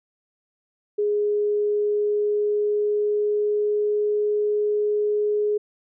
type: tone with pitch glide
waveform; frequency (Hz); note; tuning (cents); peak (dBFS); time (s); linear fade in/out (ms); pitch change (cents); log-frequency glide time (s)
sine; 415.3 to 418.4; G#4 to G#4; 0 to +13; -19; 0.98-5.58; 10; +13; 1.12-4.16
effects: none

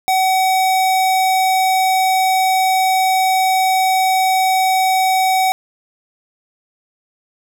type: tone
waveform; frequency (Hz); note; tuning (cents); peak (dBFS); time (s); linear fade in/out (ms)
square; 755; F#5; +35; -13; 0.08-5.52; 0
effects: none

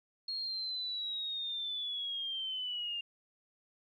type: linear sweep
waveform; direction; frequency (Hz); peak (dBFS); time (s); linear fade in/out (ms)
sine; down; 4297 to 2794; -35; 0.28-3.01; 5
effects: 12-bit

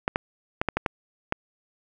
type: clicks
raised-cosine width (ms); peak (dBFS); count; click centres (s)
0.5; -8; 7; 0.079 / 0.159 / 0.615 / 0.687 / 0.77 / 0.862 / 1.324
effects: none

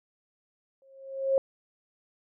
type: tone with exponential growth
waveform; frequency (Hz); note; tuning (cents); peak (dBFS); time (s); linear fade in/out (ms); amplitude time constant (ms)
sine; 539; C#5; -49; -18; 0.82-1.38; 1; 120
effects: none

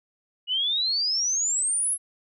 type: exponential sweep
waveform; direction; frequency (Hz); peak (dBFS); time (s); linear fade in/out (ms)
sine; up; 2889 to 11140; -22; 0.47-1.98; 50
effects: none

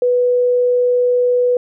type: tone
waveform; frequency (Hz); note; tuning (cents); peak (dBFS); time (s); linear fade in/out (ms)
sine; 492.8; B4; -4; -11; 0.02-1.57; 2
effects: none

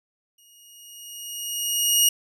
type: tone with exponential growth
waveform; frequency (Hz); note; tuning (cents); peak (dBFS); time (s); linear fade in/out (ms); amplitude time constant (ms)
15% pulse; 2874; F7; +49; -7; 0.38-2.09; 5; 370
effects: none

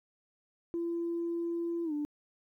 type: tone with pitch glide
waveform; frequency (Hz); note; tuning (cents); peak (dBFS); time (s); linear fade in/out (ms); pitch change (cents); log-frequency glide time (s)
sine; 339.2 to 295.3; E4 to D4; +50 to +10; -30; 0.74-2.05; 0; -240; 1.84-1.93
effects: tanh soft clip ceiling -27 dBFS + 12-bit

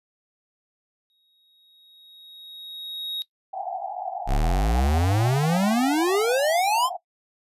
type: tone with exponential growth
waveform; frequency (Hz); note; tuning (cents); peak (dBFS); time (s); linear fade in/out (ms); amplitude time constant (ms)
triangle; 3774; A#7; +21; -25; 1.1-3.22; 0; 460
type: band-pass noise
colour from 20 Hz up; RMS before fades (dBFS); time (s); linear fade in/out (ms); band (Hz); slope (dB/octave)
white; -32; 3.53-6.97; 10; 700 to 800; 96
type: exponential sweep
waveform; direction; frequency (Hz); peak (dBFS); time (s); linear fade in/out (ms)
square; up; 31.35 to 1084; -20; 4.26-6.9; 50
effects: noise-tail reverb RT60 0.1 s tail -18 dB re dry + resampled to 32000 Hz

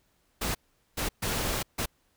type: noise bursts at uneven times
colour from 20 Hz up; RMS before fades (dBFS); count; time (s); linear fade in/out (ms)
pink; -30; 4; 0.41-0.55 / 0.97-1.09 / 1.22-1.63 / 1.78-1.86; 10
effects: pink hiss -70 dBFS RMS until 2.16 s

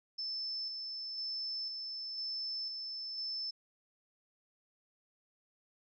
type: tone with tremolo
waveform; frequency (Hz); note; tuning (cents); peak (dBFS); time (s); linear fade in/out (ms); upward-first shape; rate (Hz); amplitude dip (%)
sine; 5274; E8; 0; -36; 0.18-3.51; 10; square; 1; 30
effects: none

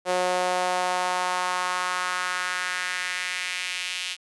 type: tone with high-pass filter sweep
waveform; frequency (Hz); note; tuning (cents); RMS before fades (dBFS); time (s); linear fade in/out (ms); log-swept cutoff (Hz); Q
sawtooth; 181.4; F#3; -34; -27; 0.05-4.17; 50; 540 to 2900; 2.2
effects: resampled to 24000 Hz

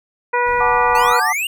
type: harmonic tone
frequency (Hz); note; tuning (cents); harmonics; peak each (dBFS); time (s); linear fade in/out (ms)
486.9; B4; -25; 1 / 2 / 3 / 4 / 5; -20 / -17 / -23 / -23 / -27; 0.33-1.2; 10
type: noise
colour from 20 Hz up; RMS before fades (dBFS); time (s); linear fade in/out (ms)
brown; -36; 0.46-1.13; 5
type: chord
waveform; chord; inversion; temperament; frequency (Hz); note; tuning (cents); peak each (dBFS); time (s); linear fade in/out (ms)
sine; D major; first; equal with one note detuned; 740 / 880 / 1178.1; F#5 / A5 / D6; 0 / 0 / +5; -22 / -20 / -19; 0.6-1.33; 10
type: exponential sweep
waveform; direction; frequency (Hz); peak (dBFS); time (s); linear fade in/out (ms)
square; up; 852 to 2900; -19; 0.95-1.47; 2
effects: none

